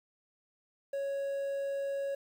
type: tone with quantisation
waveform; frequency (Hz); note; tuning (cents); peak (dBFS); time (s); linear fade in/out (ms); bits
triangle; 554.4; C#5; 0; -30; 0.93-2.15; 5; 10
effects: none